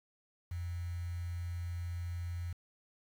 sine tone with quantisation, 86.7 Hz, F2, 12 cents flat, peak -36 dBFS, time 0.51-2.53 s, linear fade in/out 5 ms, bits 9, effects none

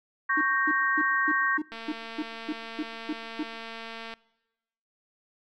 sine chord, G diminished, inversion second, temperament equal, 1108.7 / 1568 / 1864.7 Hz, Db6 / G6 / Bb6, 0 / 0 / 0 cents, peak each -27 dBFS, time 0.29-1.58 s, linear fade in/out 10 ms
triangle tone bursts, 304.6 Hz, D#4, 37 cents flat, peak -25 dBFS, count 11, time 0.37-3.432 s, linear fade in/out 5 ms, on 42 ms, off 260 ms
click train, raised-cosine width 0.3 ms, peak -24 dBFS, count 550, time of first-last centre 1.72-4.139 s, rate 227 Hz
effects noise-tail reverb RT60 1.0 s tail -22 dB re dry

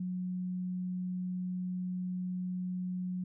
sine tone, 182.1 Hz, F#3, 27 cents flat, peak -33 dBFS, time 0-3.24 s, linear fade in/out 5 ms, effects none

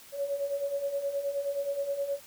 sine beating tone pair, 554.4 / 563.9 Hz, C#5 / C#5, 0 / +30 cents, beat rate 9.5 Hz, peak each -36 / -30 dBFS, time 0.12-2.2 s, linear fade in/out 50 ms, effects white hiss -52 dBFS RMS until 2.26 s

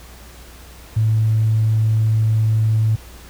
triangle tone with tanh clipping, 110 Hz, A2, in tune, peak -13 dBFS, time 0.96-2.96 s, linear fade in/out 10 ms, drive 4 dB, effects added 60 Hz sine -40 dBFS peak until 3.29 s + pink hiss -43 dBFS RMS until 3.29 s

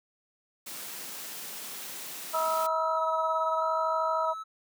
white high-pass noise, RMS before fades -40 dBFS, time 0.66-2.67 s, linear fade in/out 10 ms, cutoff 140 Hz, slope 48 dB/octave
harmonic tone, 320.8 Hz, E4, 47 cents flat, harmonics 2 / 3 / 4, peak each -30 / -30 / -30 dBFS, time 2.33-4.34 s, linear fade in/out 20 ms
triangle tone with vibrato, 1318.5 Hz, E6, in tune, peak -34 dBFS, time 2.33-4.44 s, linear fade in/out 20 ms, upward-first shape square, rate 0.78 Hz, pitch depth 23 cents each way
effects none

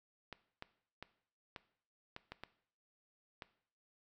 clicks, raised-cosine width 0.3 ms, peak -29 dBFS, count 8, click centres 0.327 / 0.624 / 1.026 / 1.562 / 2.164 / 2.32 / 2.436 / 3.422 s, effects noise-tail reverb RT60 0.6 s tail -17 dB re dry

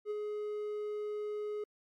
triangle tone with ADSR envelope, 419.9 Hz, G#4, 19 cents sharp, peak -30 dBFS, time 0.05-1.64 s, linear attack 55 ms, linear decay 24 ms, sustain -3 dB, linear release 4 ms, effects MP3 64 kbps

